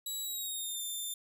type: tone with pitch glide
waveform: 10% pulse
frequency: 3900 to 3576 Hz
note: B7 to A7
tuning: -23 to +27 cents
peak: -29 dBFS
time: 0.06-1.14 s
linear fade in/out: 5 ms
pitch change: -150 cents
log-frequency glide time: 0.23-0.82 s
effects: none